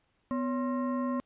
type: tone with frequency modulation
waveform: sine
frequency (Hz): 249.8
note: B3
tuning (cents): +20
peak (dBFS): -28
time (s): 0.31-1.2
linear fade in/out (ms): 0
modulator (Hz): 810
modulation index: 0.79
effects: pink hiss -73 dBFS RMS until 1.25 s + resampled to 8000 Hz